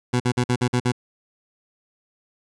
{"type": "tone bursts", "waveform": "20% pulse", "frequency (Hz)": 123.47, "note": "B2", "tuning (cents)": 0, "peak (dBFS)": -13, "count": 7, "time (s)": [0.13, 0.921], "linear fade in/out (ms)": 10, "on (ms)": 71, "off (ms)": 49, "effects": ["resampled to 22050 Hz"]}